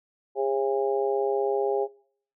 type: harmonic tone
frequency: 135.6 Hz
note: C#3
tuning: 38 cents flat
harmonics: 3 / 4 / 5 / 6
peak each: -25 / -29 / -34 / -31 dBFS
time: 0.35-1.88 s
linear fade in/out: 50 ms
effects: noise-tail reverb RT60 0.6 s tail -24 dB re dry